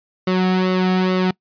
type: tone with flanger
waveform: sawtooth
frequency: 185 Hz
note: F#3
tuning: in tune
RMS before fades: -17 dBFS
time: 0.27-1.31 s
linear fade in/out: 5 ms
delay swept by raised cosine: 1.2 to 2 ms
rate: 2.3 Hz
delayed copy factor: -0.7
effects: noise-tail reverb RT60 0.1 s tail -24 dB re dry + resampled to 11025 Hz